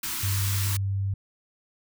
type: band-stop noise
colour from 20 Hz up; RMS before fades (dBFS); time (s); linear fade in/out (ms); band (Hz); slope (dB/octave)
white; -31; 0.03-0.77; 5; 380 to 870; 96
type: tone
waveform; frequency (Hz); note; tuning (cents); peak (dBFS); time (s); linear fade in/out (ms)
sine; 98; G2; 0; -24; 0.23-1.14; 5
effects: none